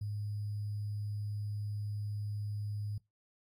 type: tone with sample-and-hold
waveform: sine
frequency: 103.83 Hz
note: G#2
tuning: in tune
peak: -35 dBFS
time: 0.01-2.98 s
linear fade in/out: 5 ms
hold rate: 4900 Hz
effects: noise-tail reverb RT60 0.2 s tail -22 dB re dry + AAC 48 kbps